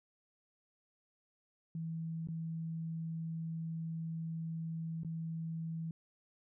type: tone with dropouts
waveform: sine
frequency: 163.1 Hz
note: E3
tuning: 18 cents flat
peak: -37 dBFS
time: 1.75-5.91 s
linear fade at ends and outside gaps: 2 ms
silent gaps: 2.273-2.286 / 5.034-5.047 s
effects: none